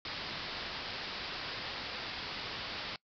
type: low-pass noise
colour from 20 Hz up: white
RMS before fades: -41 dBFS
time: 0.05-2.96 s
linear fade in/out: 2 ms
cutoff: 5100 Hz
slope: 96 dB/octave
effects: noise-tail reverb RT60 0.1 s tail -23 dB re dry